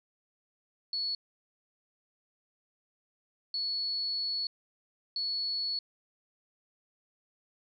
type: tone bursts at uneven times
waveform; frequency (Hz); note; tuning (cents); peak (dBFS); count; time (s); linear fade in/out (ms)
sine; 4400; C#8; -14; -30; 3; 0.93-1.15 / 3.54-4.47 / 5.16-5.79; 2
effects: none